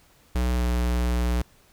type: tone with pitch glide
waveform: square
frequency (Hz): 61.5 to 60.37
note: B1 to B1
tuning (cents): -7 to -39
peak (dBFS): -22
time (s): 0.35-1.42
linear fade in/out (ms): 5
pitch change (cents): -32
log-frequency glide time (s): 0.55-0.63
effects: pink hiss -58 dBFS RMS until 1.72 s